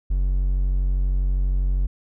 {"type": "tone", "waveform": "triangle", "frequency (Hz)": 46.25, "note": "F#1", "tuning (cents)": 0, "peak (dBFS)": -16, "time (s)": [0.1, 1.87], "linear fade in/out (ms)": 10, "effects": []}